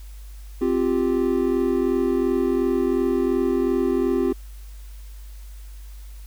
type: chord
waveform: triangle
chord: C suspended fourth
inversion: none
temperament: equal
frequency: 261.6 / 349.2 / 392 Hz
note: C4 / F4 / G4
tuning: 0 / 0 / 0 cents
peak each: -21 dBFS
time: 0.61-4.33 s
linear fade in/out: 10 ms
effects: added 50 Hz sine -36 dBFS peak until 6.26 s + white hiss -53 dBFS RMS until 6.26 s